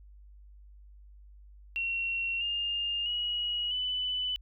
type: tone with pitch steps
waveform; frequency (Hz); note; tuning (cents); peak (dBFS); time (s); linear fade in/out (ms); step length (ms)
sine; 2732 / 2817 / 2905 / 2995; F7 / F7 / F#7 / F#7; -39 / +14 / -32 / +20; -29; 1.76-4.36; 0; 650
effects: added 50 Hz sine -50 dBFS peak until 4.41 s